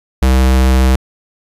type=tone; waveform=square; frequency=64.8 Hz; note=C2; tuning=16 cents flat; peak=-8 dBFS; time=0.22-0.96 s; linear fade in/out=5 ms; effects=resampled to 32000 Hz